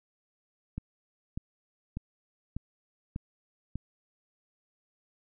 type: click train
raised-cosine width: 5 ms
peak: -22 dBFS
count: 6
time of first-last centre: 0.78-3.756 s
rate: 1.68 Hz
effects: none